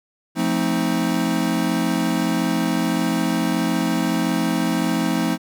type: chord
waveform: square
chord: F dominant seventh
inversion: none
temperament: equal with one note detuned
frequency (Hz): 174.61 / 220 / 261.6 / 315.7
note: F3 / A3 / C4 / Eb4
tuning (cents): 0 / 0 / 0 / +25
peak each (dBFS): -25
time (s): 0.35-5.38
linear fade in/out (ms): 50
effects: none